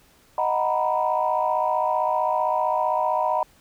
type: chord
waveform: sine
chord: B major seventh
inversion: first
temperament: equal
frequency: 622.3 / 740 / 932.3 / 987.8 Hz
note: D#5 / F#5 / A#5 / B5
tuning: 0 / 0 / 0 / 0 cents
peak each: -25 dBFS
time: 0.38-3.43 s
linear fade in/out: 2 ms
effects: tanh soft clip ceiling -10 dBFS + pink hiss -57 dBFS RMS until 3.6 s